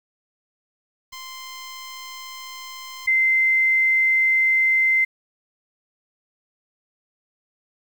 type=tone pair in turn; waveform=10% pulse / sine; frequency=1042 / 2076 Hz; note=C6 / C7; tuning=-7 / -14 cents; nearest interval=octave; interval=1193 cents; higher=second; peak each=-27 / -15 dBFS; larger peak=second; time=1.12-3.07 / 3.07-5.05 s; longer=second; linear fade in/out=10 ms; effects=8-bit